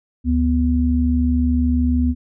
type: tone pair together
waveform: sine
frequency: 73.4 / 246.9 Hz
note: D2 / B3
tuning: 0 / 0 cents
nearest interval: octave + major sixth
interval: 2100 cents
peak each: -17 dBFS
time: 0.24-2.15 s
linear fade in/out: 50 ms
effects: none